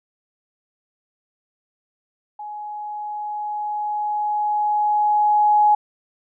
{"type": "tone with level ramp", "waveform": "sine", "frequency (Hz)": 839, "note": "G#5", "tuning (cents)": 17, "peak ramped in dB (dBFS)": [-30, -11], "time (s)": [2.39, 5.75], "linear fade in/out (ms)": 5, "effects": []}